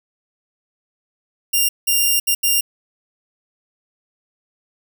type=tone bursts at uneven times; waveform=5% pulse; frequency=2794 Hz; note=F7; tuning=in tune; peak=-5 dBFS; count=4; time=1.53-1.69 / 1.87-2.2 / 2.27-2.35 / 2.43-2.61 s; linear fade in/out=10 ms; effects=none

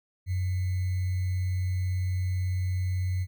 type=tone with sample-and-hold; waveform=sine; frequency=91.8 Hz; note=F#2; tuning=13 cents flat; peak=-25 dBFS; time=0.26-3.27 s; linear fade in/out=50 ms; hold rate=2100 Hz; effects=none

